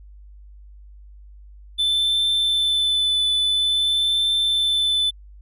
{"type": "tone with vibrato", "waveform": "triangle", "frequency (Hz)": 3520, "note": "A7", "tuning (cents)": 0, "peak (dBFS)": -16, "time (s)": [1.78, 5.11], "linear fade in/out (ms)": 20, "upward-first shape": "triangle", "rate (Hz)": 0.49, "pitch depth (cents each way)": 16, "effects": ["added 50 Hz sine -41 dBFS peak until 5.41 s"]}